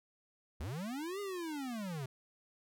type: linear two-way sweep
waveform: square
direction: up then down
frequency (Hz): 61.74 to 413.5 to 124.6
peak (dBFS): -39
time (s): 0.6-2.06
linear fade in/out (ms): 5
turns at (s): 1.2
effects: none